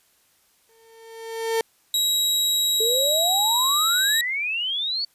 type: tone with exponential growth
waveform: 35% pulse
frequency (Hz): 452.3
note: A4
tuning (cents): +48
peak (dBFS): -17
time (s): 0.69-1.61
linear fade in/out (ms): 2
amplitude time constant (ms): 200
type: tone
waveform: sawtooth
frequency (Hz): 3845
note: B7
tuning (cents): -47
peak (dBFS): -16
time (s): 1.94-4.21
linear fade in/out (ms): 2
type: exponential sweep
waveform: sine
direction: up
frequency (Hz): 432.1 to 4552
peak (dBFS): -23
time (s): 2.8-5.05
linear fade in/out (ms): 5
effects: white hiss -62 dBFS RMS until 5.14 s + resampled to 32000 Hz